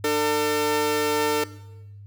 sawtooth tone pair together, 299.3 / 450 Hz, D4 / A4, +33 / +39 cents, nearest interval perfect fifth, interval 706 cents, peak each -23 / -17 dBFS, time 0.04-1.44 s, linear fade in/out 5 ms, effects noise-tail reverb RT60 0.9 s tail -17 dB re dry + added 101 Hz sine -40 dBFS peak until 2.06 s

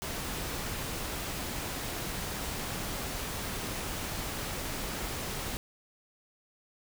pink noise, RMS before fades -36 dBFS, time 0.02-5.57 s, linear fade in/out 0 ms, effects none

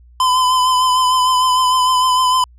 square tone with vibrato, 1016 Hz, B5, 49 cents sharp, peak -12 dBFS, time 0.2-2.44 s, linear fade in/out 2 ms, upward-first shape triangle, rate 6.6 Hz, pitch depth 33 cents each way, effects added 60 Hz sine -42 dBFS peak until 2.58 s + low-pass 10000 Hz 12 dB/octave

